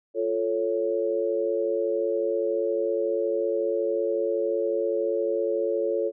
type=chord; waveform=sine; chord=F augmented; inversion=none; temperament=equal; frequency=349.2 / 440 / 554.4 Hz; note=F4 / A4 / C#5; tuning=0 / 0 / 0 cents; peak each=-29 / -26 / -27 dBFS; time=0.14-6.12 s; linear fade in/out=50 ms; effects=none